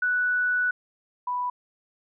sine tone pair in turn, 1480 / 987.8 Hz, F#6 / B5, 0 / 0 cents, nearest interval perfect fifth, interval 700 cents, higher first, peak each -21 / -25 dBFS, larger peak first, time 0.02-0.71 / 1.27-1.5 s, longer first, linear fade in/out 5 ms, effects none

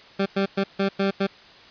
20% pulse tone bursts at uneven times, 196 Hz, G3, in tune, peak -15 dBFS, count 6, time 0.19-0.26 / 0.36-0.46 / 0.57-0.64 / 0.79-0.89 / 0.99-1.11 / 1.2-1.27 s, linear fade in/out 10 ms, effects white hiss -48 dBFS RMS until 1.7 s + resampled to 11025 Hz

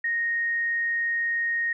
sine tone, 1863 Hz, A#6, 2 cents flat, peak -23 dBFS, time 0.04-1.73 s, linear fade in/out 5 ms, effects none

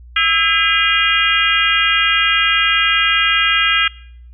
harmonic tone with a mistuned harmonic, 405 Hz, G#4, 43 cents flat, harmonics 3 / 4 / 5 / 6 / 7 / 8, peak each -19 / -19 / -19 / -19 / -19 / -19 dBFS, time 0.16-3.88 s, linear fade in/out 5 ms, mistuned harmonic 3, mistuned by +130 cents, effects noise-tail reverb RT60 0.7 s tail -23 dB re dry + added 60 Hz sine -36 dBFS peak until 4.33 s

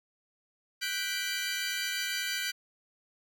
20% pulse chord, G major seventh, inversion third, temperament equal, 1480 / 1568 / 1975.5 / 2349 Hz, F#6 / G6 / B6 / D7, 0 / 0 / 0 / 0 cents, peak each -32 dBFS, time 0.81-2.52 s, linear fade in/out 20 ms, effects none

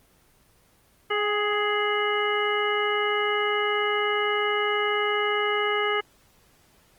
harmonic tone with a mistuned harmonic, 417.3 Hz, G#4, 8 cents sharp, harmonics 1 / 2 / 3 / 4 / 5 / 7, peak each -26 / -32 / -28 / -32 / -29 / -32 dBFS, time 1.1-6.01 s, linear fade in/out 10 ms, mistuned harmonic 2, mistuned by -30 cents, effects pink hiss -60 dBFS RMS until 6.98 s + Opus 24 kbps

